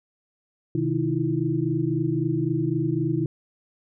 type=tone cluster; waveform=sine; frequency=129.1 / 157.5 / 314.2 / 338 Hz; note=C3 / D#3 / D#4 / E4; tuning=-23 / +21 / +17 / +43 cents; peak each=-27 dBFS; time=0.75-3.26 s; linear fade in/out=2 ms; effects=none